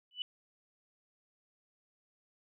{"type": "tone with exponential growth", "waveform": "sine", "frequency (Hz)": 2974, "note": "F#7", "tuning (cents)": 8, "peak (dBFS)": -30, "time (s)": [0.11, 0.22], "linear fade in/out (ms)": 1, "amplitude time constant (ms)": 23, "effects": []}